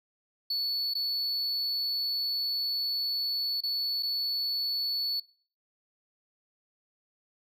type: tone with dropouts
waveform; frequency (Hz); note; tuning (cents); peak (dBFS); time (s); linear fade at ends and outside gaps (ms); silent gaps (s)
triangle; 4435; C#8; 0; -26; 0.5-5.2; 5; 0.938-0.95 / 3.607-3.634 / 4.026-4.03
effects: noise-tail reverb RT60 0.5 s tail -24 dB re dry